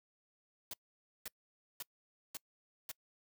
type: noise bursts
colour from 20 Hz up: white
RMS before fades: -43 dBFS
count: 5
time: 0.71-2.915 s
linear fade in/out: 2 ms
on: 25 ms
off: 520 ms
effects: noise-tail reverb RT60 0.1 s tail -26 dB re dry